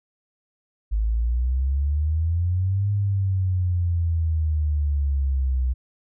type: exponential two-way sweep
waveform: sine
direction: up then down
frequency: 51.8 to 102.4 to 62.6 Hz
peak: -19 dBFS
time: 0.91-5.74 s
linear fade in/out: 20 ms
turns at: 2.91 s
effects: none